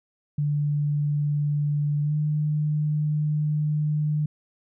sine tone with pitch glide, 146.83 to 150.87 Hz, D3 to D3, 0 to +47 cents, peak -21 dBFS, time 0.38-4.26 s, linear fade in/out 5 ms, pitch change +47 cents, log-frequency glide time 2.03-2.13 s, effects none

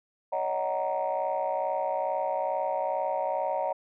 sine chord, D# minor seventh, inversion third, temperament just, 560 / 622.3 / 746.7 / 933.4 Hz, C#5 / D#5 / F#5 / A#5, +18 / 0 / +16 / +2 cents, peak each -31 dBFS, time 0.32-3.73 s, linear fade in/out 10 ms, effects tanh soft clip ceiling -19 dBFS

